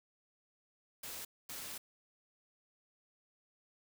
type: noise bursts at uneven times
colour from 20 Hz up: white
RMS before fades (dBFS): -45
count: 2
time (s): 1.03-1.25 / 1.49-1.78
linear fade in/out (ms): 5
effects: none